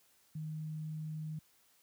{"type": "tone", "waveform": "sine", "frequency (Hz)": 155.5, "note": "D#3", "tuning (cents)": -1, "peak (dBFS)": -38, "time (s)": [0.35, 1.39], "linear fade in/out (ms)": 5, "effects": ["white hiss -69 dBFS RMS until 1.82 s", "high-pass 60 Hz 12 dB/octave"]}